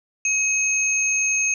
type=tone pair together; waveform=sine; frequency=2548 / 6421 Hz; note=D#7 / G8; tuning=+41 / +41 cents; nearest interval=octave + major third; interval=1600 cents; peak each=-21 dBFS; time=0.25-1.54 s; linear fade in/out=2 ms; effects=none